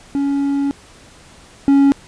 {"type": "tone pair in turn", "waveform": "triangle", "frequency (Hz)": [280.1, 278], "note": ["C#4", "C#4"], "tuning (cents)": [18, 5], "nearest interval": "unison", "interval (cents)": 13, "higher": "first", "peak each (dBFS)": [-13, -6], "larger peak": "second", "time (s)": [[0.15, 0.71], [1.68, 1.92]], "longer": "first", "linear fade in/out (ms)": 0, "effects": ["pink hiss -44 dBFS RMS until 2.07 s", "resampled to 22050 Hz"]}